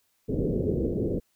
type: low-pass noise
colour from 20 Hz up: white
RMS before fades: -27 dBFS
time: 0.28-1.2 s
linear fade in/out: 20 ms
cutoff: 480 Hz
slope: 48 dB/octave
effects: white hiss -71 dBFS RMS until 1.35 s